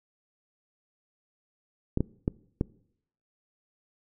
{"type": "clicks", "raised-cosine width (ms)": 3, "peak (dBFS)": -12, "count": 4, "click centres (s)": [1.974, 2.006, 2.279, 2.611], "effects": ["noise-tail reverb RT60 0.7 s tail -23 dB re dry"]}